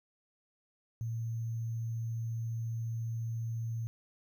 sine tone with sample-and-hold, 114.3 Hz, A#2, 34 cents flat, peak -33 dBFS, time 1.01-3.87 s, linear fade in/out 0 ms, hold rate 6300 Hz, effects none

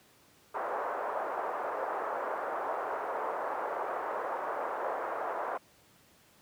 pink band-pass noise, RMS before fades -35 dBFS, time 0.54-5.58 s, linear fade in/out 10 ms, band 490 to 1300 Hz, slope 24 dB/octave, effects pink hiss -62 dBFS RMS until 6.41 s + high-pass 100 Hz 12 dB/octave

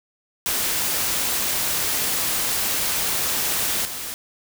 white noise with level steps, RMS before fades -23 / -31 dBFS, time 0.46-4.14 s, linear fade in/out 0 ms, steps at 3.85 s, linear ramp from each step 2 ms, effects none

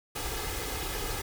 pink noise with comb filter, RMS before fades -34 dBFS, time 0.15-1.22 s, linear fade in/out 10 ms, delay 2.4 ms, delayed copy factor +0.65, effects none

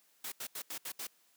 white noise bursts at uneven times, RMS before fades -41 dBFS, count 6, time 0.24-0.32 / 0.4-0.47 / 0.55-0.62 / 0.7-0.78 / 0.85-0.92 / 0.99-1.07 s, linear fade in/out 5 ms, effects white hiss -69 dBFS RMS until 1.36 s + high-pass 200 Hz 12 dB/octave

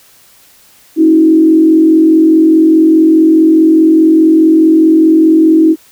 sine tone with frequency modulation, 320 Hz, D#4, 49 cents sharp, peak -3 dBFS, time 0.96-5.76 s, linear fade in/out 50 ms, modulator 44.8 Hz, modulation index 0.57, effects white hiss -44 dBFS RMS until 5.91 s

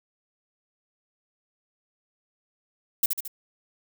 violet noise with echo, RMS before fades -20 dBFS, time 3.03-3.06 s, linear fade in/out 5 ms, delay 73 ms, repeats 3, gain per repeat -5 dB, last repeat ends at 3.279 s, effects none

